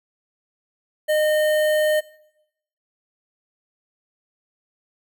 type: tone with notch filter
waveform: square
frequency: 612 Hz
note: D#5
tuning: 29 cents flat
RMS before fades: -19 dBFS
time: 1.08-2.01 s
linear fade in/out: 20 ms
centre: 5400 Hz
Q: 1
effects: noise-tail reverb RT60 0.8 s tail -19 dB re dry